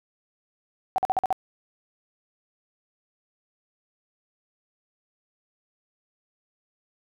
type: tone bursts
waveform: sine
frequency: 757 Hz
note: F#5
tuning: 39 cents sharp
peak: -19 dBFS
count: 6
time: 0.96-1.327 s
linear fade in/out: 0 ms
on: 22 ms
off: 47 ms
effects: none